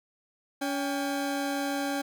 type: tone pair together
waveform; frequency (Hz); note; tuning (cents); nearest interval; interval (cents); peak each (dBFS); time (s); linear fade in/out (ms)
30% pulse; 281.8 / 799.3; C#4 / G5; +29 / +33; octave + tritone; 1804; -27 / -31; 0.61-2.02; 10
effects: none